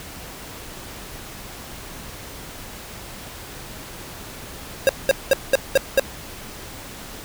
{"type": "tone bursts", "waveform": "square", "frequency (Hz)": 540, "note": "C#5", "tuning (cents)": -45, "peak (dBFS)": -12, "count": 6, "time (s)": [4.87, 5.996], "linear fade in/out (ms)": 0, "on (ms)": 21, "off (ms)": 200, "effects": ["pink hiss -37 dBFS RMS until 7.24 s"]}